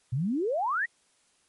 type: exponential sweep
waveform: sine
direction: up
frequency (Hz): 115.2 to 1975.5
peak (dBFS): -25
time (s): 0.12-0.86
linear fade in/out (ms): 10
effects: white hiss -67 dBFS RMS until 1.48 s + MP3 48 kbps